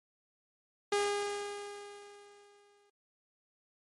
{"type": "tone with exponential decay", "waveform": "sawtooth", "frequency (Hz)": 407.6, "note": "G#4", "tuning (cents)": -32, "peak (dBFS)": -23, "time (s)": [0.92, 2.9], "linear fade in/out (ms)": 5, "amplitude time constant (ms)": 430, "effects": ["MP3 48 kbps"]}